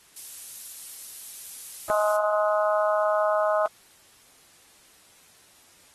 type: noise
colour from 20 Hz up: violet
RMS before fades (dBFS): -36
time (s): 0.16-2.17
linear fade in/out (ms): 5
type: harmonic tone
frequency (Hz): 210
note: G#3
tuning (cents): +19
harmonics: 3 / 4 / 5 / 6 / 7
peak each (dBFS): -22 / -30 / -30 / -28 / -35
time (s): 1.9-3.66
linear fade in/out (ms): 0
effects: white hiss -56 dBFS RMS until 5.94 s + AAC 32 kbps